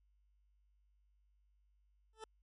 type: tone with exponential growth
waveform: 20% pulse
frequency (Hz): 440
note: A4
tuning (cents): 0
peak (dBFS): -38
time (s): 2.13-2.24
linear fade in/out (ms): 2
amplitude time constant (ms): 23
effects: added 50 Hz sine -70 dBFS peak until 2.42 s + MP3 48 kbps